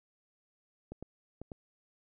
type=clicks; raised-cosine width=2 ms; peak=-29 dBFS; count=4; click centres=0.92 / 1.026 / 1.416 / 1.518 s; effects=none